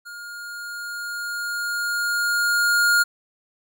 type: tone with level ramp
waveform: square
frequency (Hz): 1420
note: F6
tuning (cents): +28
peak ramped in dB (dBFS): -36 to -15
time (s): 0.05-3.04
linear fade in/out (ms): 20
effects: none